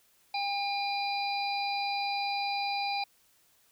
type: harmonic tone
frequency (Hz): 805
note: G5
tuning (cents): +46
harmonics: 1 / 3 / 5 / 6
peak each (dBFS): -31 / -36 / -38 / -39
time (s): 0.34-3.04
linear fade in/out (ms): 5
effects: white hiss -66 dBFS RMS until 3.71 s